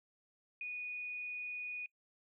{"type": "tone", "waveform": "sine", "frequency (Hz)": 2469, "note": "D#7", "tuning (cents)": -14, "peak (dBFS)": -39, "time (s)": [0.61, 1.86], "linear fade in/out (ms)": 2, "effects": ["noise-tail reverb RT60 0.1 s tail -26 dB re dry"]}